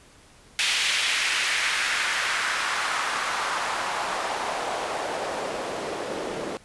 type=noise with band-pass filter sweep; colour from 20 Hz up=white; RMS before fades=-27 dBFS; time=0.59-6.57 s; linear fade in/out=0 ms; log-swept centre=2800 to 380 Hz; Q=1.6; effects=pink hiss -53 dBFS RMS until 6.64 s + resampled to 24000 Hz